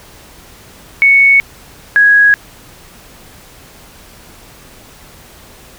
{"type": "tone pair in turn", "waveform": "sine", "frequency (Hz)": [2217, 1659.9], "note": ["C#7", "G#6"], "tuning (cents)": [0, -1], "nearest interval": "perfect fourth", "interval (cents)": 501, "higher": "first", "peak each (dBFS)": -4, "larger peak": "neither", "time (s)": [[1.02, 1.4], [1.96, 2.34]], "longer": "neither", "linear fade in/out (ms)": 0, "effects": ["pink hiss -39 dBFS RMS until 5.78 s"]}